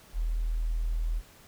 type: tone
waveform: sine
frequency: 40.47 Hz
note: E1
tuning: 31 cents flat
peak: -26 dBFS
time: 0.13-1.22 s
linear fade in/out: 50 ms
effects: pink hiss -55 dBFS RMS until 1.47 s